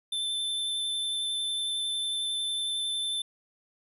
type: tone with vibrato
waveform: square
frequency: 3539 Hz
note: A7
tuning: 9 cents sharp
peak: -29 dBFS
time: 0.12-3.22 s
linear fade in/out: 5 ms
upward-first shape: sine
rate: 11 Hz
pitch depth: 10 cents each way
effects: resampled to 32000 Hz